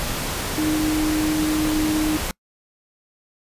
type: tone in noise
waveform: sine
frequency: 308.6 Hz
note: D#4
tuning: 14 cents flat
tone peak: -19 dBFS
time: 0.58-2.17 s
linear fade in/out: 0 ms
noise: pink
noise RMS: -26 dBFS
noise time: 0-2.31 s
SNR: +4 dB
effects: noise-tail reverb RT60 0.1 s tail -26 dB re dry + resampled to 32000 Hz

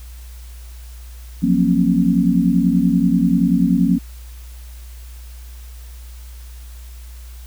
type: chord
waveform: sine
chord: Gb major seventh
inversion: third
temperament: equal with one note detuned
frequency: 174.61 / 185 / 233.1 / 270.7 Hz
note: F3 / Gb3 / Bb3 / Db4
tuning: 0 / 0 / 0 / -41 cents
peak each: -18 dBFS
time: 1.42-3.99 s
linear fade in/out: 20 ms
effects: added 60 Hz sine -33 dBFS peak until 7.46 s + white hiss -47 dBFS RMS until 7.46 s

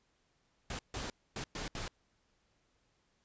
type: noise bursts at uneven times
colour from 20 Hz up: pink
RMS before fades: -40 dBFS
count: 5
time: 0.7-0.79 / 0.94-1.1 / 1.36-1.44 / 1.55-1.68 / 1.75-1.88 s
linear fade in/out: 2 ms
effects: pink hiss -75 dBFS RMS until 3.24 s + resampled to 16000 Hz

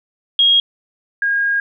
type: tone pair in turn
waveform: sine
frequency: 3271 / 1628 Hz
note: G#7 / G#6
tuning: -27 / -35 cents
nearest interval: octave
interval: 1208 cents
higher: first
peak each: -9 / -14 dBFS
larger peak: first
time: 0.39-0.6 / 1.22-1.6 s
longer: second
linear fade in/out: 2 ms
effects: none

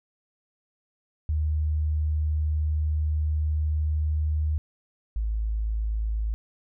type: tone pair in turn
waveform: sine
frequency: 76.6 / 54.16 Hz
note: D#2 / A1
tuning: -27 / -27 cents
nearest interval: tritone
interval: 600 cents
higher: first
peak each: -22 / -24 dBFS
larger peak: first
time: 1.29-4.58 / 5.16-6.34 s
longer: first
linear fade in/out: 0 ms
effects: none

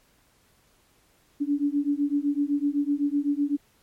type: beating tone pair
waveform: sine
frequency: 283.7 / 291.6 Hz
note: C#4 / D4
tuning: +40 / -12 cents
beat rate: 7.9 Hz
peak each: -25 / -25 dBFS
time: 1.4-3.57 s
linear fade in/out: 20 ms
effects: pink hiss -63 dBFS RMS until 3.82 s + MP3 64 kbps

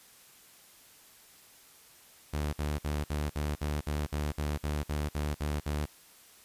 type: tone bursts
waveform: sawtooth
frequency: 74.3 Hz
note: D2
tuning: 21 cents sharp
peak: -26 dBFS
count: 14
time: 2.33-5.858 s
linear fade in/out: 10 ms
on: 200 ms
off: 56 ms
effects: white hiss -57 dBFS RMS until 6.44 s + resampled to 32000 Hz

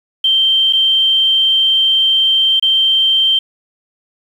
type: tone with dropouts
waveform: sine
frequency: 3136 Hz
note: G7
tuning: in tune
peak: -9 dBFS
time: 0.24-3.39 s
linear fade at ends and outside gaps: 5 ms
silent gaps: 0.727-0.732 / 2.597-2.624 s
effects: 7-bit

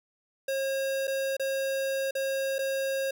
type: tone with dropouts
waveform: square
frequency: 540 Hz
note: C#5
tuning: 45 cents flat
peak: -28 dBFS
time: 0.48-3.11 s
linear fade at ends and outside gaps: 5 ms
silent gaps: 1.072-1.077 / 1.368-1.396 / 2.11-2.151 / 2.584-2.589 s
effects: none

